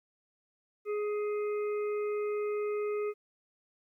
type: harmonic tone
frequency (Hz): 417.7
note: G#4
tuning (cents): +10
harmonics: 1 / 3 / 5 / 6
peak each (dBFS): -30 / -43 / -49 / -51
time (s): 0.85-3.14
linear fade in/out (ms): 50
effects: 12-bit